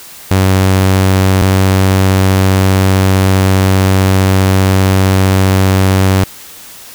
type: tone pair in turn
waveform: sawtooth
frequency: 94.9 / 95.25 Hz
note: F#2 / G2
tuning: +44 / -49 cents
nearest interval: unison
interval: 7 cents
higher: second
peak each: -3 dBFS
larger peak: neither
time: 0.31-1.42 / 1.42-6.24 s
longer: second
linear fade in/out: 0 ms
effects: white hiss -33 dBFS RMS until 6.94 s